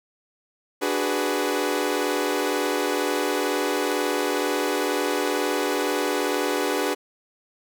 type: chord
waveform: sawtooth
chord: G# half-diminished seventh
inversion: second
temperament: equal with one note detuned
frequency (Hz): 293.7 / 373.2 / 415.3 / 493.9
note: D4 / F#4 / G#4 / B4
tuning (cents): 0 / +15 / 0 / 0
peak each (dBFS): -24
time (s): 0.81-6.95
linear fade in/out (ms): 20
effects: none